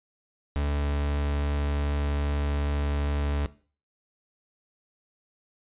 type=tone; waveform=40% pulse; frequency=72.1 Hz; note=D2; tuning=31 cents flat; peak=-24 dBFS; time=0.56-3.46 s; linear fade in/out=0 ms; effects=noise-tail reverb RT60 0.4 s tail -17 dB re dry + resampled to 8000 Hz